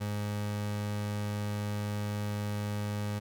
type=tone; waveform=30% pulse; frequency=103.83 Hz; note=G#2; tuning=in tune; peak=-29 dBFS; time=0-3.2 s; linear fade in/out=20 ms; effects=none